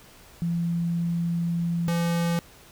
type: tone pair in turn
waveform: sine / square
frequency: 170 / 170 Hz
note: F3 / F3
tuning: -46 / -46 cents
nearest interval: unison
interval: 0 cents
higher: neither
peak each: -23 dBFS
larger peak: neither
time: 0.42-1.88 / 1.88-2.39 s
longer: first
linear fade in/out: 0 ms
effects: pink hiss -51 dBFS RMS until 2.71 s